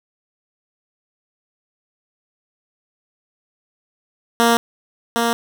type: tone with echo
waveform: 10% pulse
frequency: 233.1 Hz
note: A#3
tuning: in tune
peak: -4 dBFS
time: 4.4-4.57 s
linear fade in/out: 0 ms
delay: 760 ms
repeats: 1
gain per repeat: -4 dB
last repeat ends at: 5.33 s
effects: none